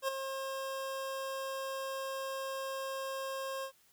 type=tone with ADSR envelope; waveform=25% pulse; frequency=536 Hz; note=C5; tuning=42 cents sharp; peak=-25 dBFS; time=0.02-3.72 s; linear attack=61 ms; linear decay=11 ms; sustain=-8 dB; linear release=84 ms; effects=white hiss -67 dBFS RMS until 3.92 s

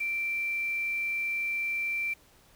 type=tone with quantisation; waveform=sine; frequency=2349 Hz; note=D7; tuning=in tune; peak=-28 dBFS; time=0-2.14 s; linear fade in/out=10 ms; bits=8; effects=pink hiss -60 dBFS RMS until 2.55 s

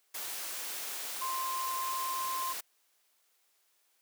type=tone in noise; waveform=sine; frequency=1046.5 Hz; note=C6; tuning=in tune; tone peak=-33 dBFS; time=1.21-2.53 s; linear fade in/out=10 ms; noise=white; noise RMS=-39 dBFS; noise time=0.14-2.61 s; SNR=+3 dB; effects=white hiss -72 dBFS RMS until 4.01 s + high-pass 400 Hz 12 dB/octave

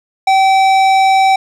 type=tone with tanh clipping; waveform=sine; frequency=770 Hz; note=G5; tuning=31 cents flat; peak=-9 dBFS; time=0.27-1.36 s; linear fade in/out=5 ms; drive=15 dB; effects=none

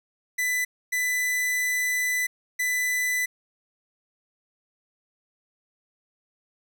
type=tone bursts at uneven times; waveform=45% pulse; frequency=1995 Hz; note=B6; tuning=17 cents sharp; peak=-23 dBFS; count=3; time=0.38-0.65 / 0.92-2.27 / 2.59-3.26 s; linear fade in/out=10 ms; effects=none

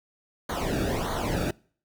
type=noise with flanger; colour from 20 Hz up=brown; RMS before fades=-28 dBFS; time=0.49-1.51 s; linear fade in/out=5 ms; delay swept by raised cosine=0.38 to 0.99 ms; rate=1.6 Hz; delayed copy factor=-0.85; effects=noise-tail reverb RT60 0.5 s tail -25 dB re dry

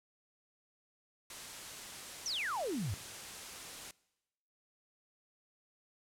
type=noise; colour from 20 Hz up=white; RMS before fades=-46 dBFS; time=1.3-3.91 s; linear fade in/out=2 ms
type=exponential sweep; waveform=sine; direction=down; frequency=6230 to 85.5 Hz; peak=-34 dBFS; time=2.26-2.94 s; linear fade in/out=0 ms
effects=noise-tail reverb RT60 1.0 s tail -23 dB re dry + low-pass 10000 Hz 12 dB/octave

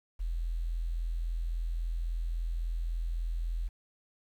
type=tone with quantisation; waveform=sine; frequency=41.82 Hz; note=E1; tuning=26 cents sharp; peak=-30 dBFS; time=0.19-3.69 s; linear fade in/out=20 ms; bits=10; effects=none

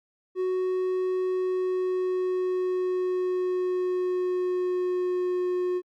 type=tone with pitch glide; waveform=triangle; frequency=370 to 361.3 Hz; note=F#4 to F#4; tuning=0 to -41 cents; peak=-22 dBFS; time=0.35-5.82 s; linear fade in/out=50 ms; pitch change=-41 cents; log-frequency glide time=1.25-5.49 s; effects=Opus 48 kbps

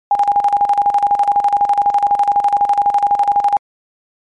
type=tone with tremolo; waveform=sine; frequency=814 Hz; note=G#5; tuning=35 cents flat; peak=-8 dBFS; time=0.11-3.57 s; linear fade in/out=2 ms; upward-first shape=square; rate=12 Hz; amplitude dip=70%; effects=MP3 48 kbps

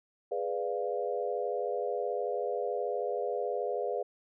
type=chord; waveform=sine; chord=G# diminished seventh; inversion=none; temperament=equal; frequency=415.3 / 493.9 / 587.3 / 698.5 Hz; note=G#4 / B4 / D5 / F5; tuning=0 / 0 / 0 / 0 cents; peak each=-35 / -34 / -37 / -37 dBFS; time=0.31-4.03 s; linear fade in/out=10 ms; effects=none

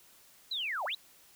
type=linear two-way sweep; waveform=sine; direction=down then up; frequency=4100 to 552 to 4100 Hz; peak=-32 dBFS; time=0.51-0.95 s; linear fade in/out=5 ms; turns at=0.85 s; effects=white hiss -60 dBFS RMS until 1.35 s

